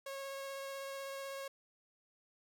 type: tone with vibrato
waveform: sawtooth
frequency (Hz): 547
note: C#5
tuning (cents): -23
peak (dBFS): -38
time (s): 0.06-1.48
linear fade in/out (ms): 5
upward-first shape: sine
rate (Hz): 16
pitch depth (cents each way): 10
effects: none